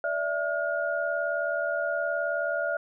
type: tone cluster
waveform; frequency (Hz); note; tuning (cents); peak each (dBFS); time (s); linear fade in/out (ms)
sine; 582 / 661 / 1428; D5 / E5 / F6; -16 / +5 / +38; -30; 0.04-2.77; 2
effects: none